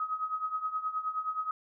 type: tone with tremolo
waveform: sine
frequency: 1266 Hz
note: D#6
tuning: 30 cents sharp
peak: -27 dBFS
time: 0-1.51 s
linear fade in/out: 2 ms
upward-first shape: triangle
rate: 9.5 Hz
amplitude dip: 85%
effects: none